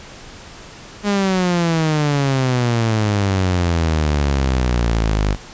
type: exponential sweep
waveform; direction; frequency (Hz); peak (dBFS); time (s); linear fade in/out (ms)
sawtooth; down; 207.5 to 49; -11; 1.03-5.37; 50
effects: pink hiss -38 dBFS RMS until 5.53 s + resampled to 16000 Hz